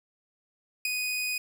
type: tone with ADSR envelope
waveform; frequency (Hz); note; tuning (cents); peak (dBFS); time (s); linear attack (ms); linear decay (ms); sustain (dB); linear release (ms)
sawtooth; 2489; D#7; 0; -19; 0.85-1.38; 4; 6; -6; 4
effects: none